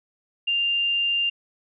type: tone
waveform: sine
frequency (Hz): 2794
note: F7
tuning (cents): 0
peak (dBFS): -20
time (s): 0.47-1.3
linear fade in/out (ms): 10
effects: none